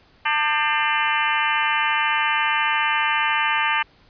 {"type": "harmonic tone with a mistuned harmonic", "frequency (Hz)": 298.8, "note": "D4", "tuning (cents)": 30, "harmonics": [3, 4, 5, 6, 7, 8, 9, 10], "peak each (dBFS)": [-24, -25, -26, -27, -27, -28, -29, -29], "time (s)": [0.25, 3.83], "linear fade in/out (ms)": 10, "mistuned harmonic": 5, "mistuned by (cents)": 97, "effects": ["pink hiss -55 dBFS RMS until 4.09 s", "resampled to 11025 Hz"]}